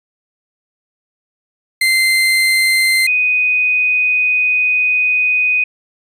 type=tone pair in turn; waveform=35% pulse / sine; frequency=2079 / 2493 Hz; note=C7 / D#7; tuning=-12 / +3 cents; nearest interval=minor third; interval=315 cents; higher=second; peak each=-9 / -11 dBFS; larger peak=first; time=1.81-3.07 / 3.07-5.64 s; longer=second; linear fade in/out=5 ms; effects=resampled to 32000 Hz